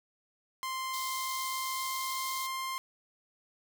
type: tone with pitch glide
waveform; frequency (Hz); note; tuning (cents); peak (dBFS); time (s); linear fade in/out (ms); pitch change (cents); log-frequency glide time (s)
sawtooth; 1046.5 to 1053.8; C6 to C6; 0 to +12; -30; 0.63-2.78; 0; +12; 0.89-2.38
type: high-pass noise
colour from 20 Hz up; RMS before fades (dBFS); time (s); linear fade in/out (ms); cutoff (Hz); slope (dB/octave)
pink; -41; 0.93-2.47; 10; 3800; 48
effects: none